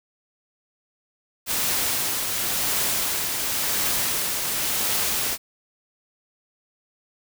white noise with tremolo, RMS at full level -23 dBFS, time 1.46-5.38 s, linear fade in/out 50 ms, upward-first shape triangle, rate 0.93 Hz, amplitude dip 35%, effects none

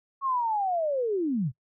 sine linear sweep, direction down, 1107 to 112.3 Hz, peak -24 dBFS, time 0.21-1.52 s, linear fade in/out 50 ms, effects noise-tail reverb RT60 0.1 s tail -22 dB re dry

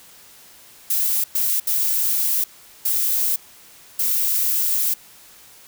violet noise bursts at uneven times, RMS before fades -20 dBFS, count 5, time 0.9-1.24 / 1.35-1.6 / 1.67-2.44 / 2.85-3.36 / 3.99-4.94 s, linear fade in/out 5 ms, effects white hiss -47 dBFS RMS until 5.67 s

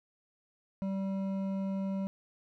sine tone with hard clipping, 193.7 Hz, G3, 20 cents flat, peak -33 dBFS, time 0.82-2.07 s, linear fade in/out 0 ms, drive 9 dB, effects none

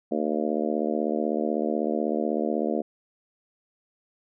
harmonic tone, 76.1 Hz, D#2, 38 cents flat, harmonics 3 / 4 / 5 / 6 / 7 / 8 / 9, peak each -29 / -30 / -31 / -32 / -32 / -33 / -34 dBFS, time 0.11-2.82 s, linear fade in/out 10 ms, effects none

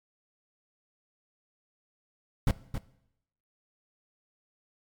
brown noise with echo, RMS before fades -22 dBFS, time 2.47-2.51 s, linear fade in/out 2 ms, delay 270 ms, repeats 1, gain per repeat -9 dB, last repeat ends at 2.78 s, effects noise-tail reverb RT60 0.8 s tail -18 dB re dry + MP3 96 kbps

